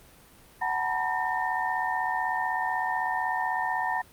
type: tone cluster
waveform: sine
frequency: 745 / 889 / 965 / 1818 Hz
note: F#5 / A5 / B5 / A#6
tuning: +12 / +18 / -40 / -44 cents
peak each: -31 dBFS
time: 0.61-4.02 s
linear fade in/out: 10 ms
effects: pink hiss -54 dBFS RMS until 4.12 s + Opus 32 kbps